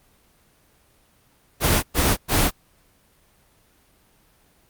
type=noise bursts; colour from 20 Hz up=pink; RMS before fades=-18 dBFS; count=3; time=1.6-2.51 s; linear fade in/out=50 ms; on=230 ms; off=110 ms; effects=pink hiss -59 dBFS RMS until 4.69 s + Opus 24 kbps